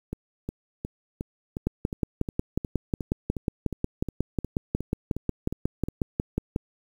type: two click trains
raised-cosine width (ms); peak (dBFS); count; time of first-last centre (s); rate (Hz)
3; -11 / -18; 28 / 17; 1.67-6.561 / 0.13-5.885; 5.52 / 2.78
effects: 8-bit